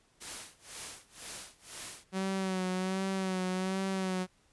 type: noise with tremolo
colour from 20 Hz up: white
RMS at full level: -41 dBFS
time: 0.2-2.05 s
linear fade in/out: 20 ms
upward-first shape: sine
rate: 2 Hz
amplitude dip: 95%
type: tone with vibrato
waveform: sawtooth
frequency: 188.2 Hz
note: F#3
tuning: 30 cents sharp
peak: -27 dBFS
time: 2.12-4.27 s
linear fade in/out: 50 ms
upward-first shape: sine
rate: 1.3 Hz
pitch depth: 39 cents each way
effects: pink hiss -68 dBFS RMS until 4.52 s + resampled to 24000 Hz